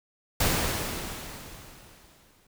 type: noise with exponential decay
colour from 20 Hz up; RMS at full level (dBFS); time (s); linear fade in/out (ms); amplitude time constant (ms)
pink; -23; 0.4-2.47; 5; 450
effects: none